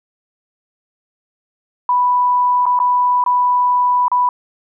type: tone with dropouts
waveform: sine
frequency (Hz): 987.8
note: B5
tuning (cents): 0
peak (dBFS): -11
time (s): 1.89-4.29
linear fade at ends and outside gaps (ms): 2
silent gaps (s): 2.656-2.664 / 2.791-2.8 / 3.24-3.262 / 4.082-4.116
effects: none